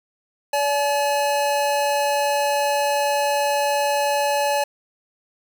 square tone pair together, 573.7 / 851 Hz, D5 / G#5, -41 / +42 cents, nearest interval perfect fifth, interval 683 cents, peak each -22 dBFS, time 0.53-4.64 s, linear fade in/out 5 ms, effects none

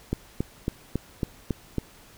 click train, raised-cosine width 3 ms, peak -12 dBFS, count 7, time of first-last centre 0.13-1.783 s, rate 3.63 Hz, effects pink hiss -52 dBFS RMS until 2.17 s

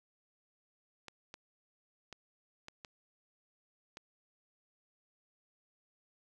clicks, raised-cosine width 0.2 ms, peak -29 dBFS, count 6, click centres 1.083 / 1.341 / 2.127 / 2.684 / 2.848 / 3.971 s, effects none

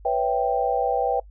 sine chord, C# half-diminished seventh, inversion third, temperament equal, 493.9 / 554.4 / 659.3 / 784 Hz, B4 / C#5 / E5 / G5, 0 / 0 / 0 / 0 cents, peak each -25 / -28 / -27 / -23 dBFS, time 0.05-1.2 s, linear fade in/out 5 ms, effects noise-tail reverb RT60 0.1 s tail -24 dB re dry + added 50 Hz sine -43 dBFS peak until 1.3 s

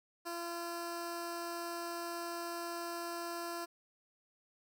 10% pulse tone with notch filter, 341.8 Hz, F4, 37 cents flat, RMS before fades -41 dBFS, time 0.25-3.66 s, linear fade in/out 20 ms, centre 2100 Hz, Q 1.9, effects none

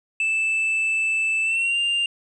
triangle tone with pitch glide, 2637 to 2794 Hz, E7 to F7, 0 to 0 cents, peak -18 dBFS, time 0.2-2.06 s, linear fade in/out 2 ms, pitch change +100 cents, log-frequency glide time 1.43-1.78 s, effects resampled to 24000 Hz + 10-bit

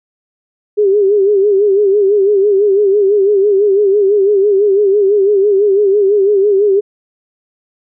sine tone with vibrato, 401.9 Hz, G4, 43 cents sharp, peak -7 dBFS, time 0.77-6.81 s, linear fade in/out 20 ms, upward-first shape sine, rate 6 Hz, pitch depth 84 cents each way, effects none

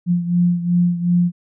sine beating tone pair, 174.61 / 177.31 Hz, F3 / F3, 0 / +27 cents, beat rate 2.7 Hz, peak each -15 / -20 dBFS, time 0.06-1.32 s, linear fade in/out 50 ms, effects none

